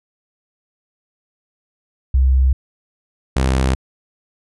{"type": "tone pair in turn", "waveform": ["sine", "sawtooth"], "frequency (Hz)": [65.4, 65.4], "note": ["C2", "C2"], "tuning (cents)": [0, 0], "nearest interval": "unison", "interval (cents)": 0, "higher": "neither", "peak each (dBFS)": -10, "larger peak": "neither", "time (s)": [[2.14, 2.53], [3.36, 3.75]], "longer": "neither", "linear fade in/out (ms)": 5, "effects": ["resampled to 24000 Hz"]}